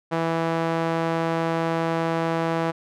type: tone with band-pass filter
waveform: sawtooth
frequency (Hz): 164.7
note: E3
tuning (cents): -1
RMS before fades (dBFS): -24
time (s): 0.11-2.72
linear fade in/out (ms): 20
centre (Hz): 770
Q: 0.75
effects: none